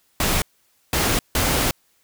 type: noise bursts at uneven times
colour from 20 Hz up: pink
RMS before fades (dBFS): -20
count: 3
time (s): 0.2-0.42 / 0.93-1.19 / 1.35-1.71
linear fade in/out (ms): 2
effects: white hiss -63 dBFS RMS until 2.03 s